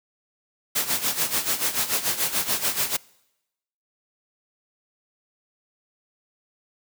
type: noise with tremolo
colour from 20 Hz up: white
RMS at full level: -22 dBFS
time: 0.75-2.97 s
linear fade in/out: 10 ms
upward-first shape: sine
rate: 6.9 Hz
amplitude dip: 75%
effects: noise-tail reverb RT60 0.9 s tail -24 dB re dry + high-pass 100 Hz 12 dB/octave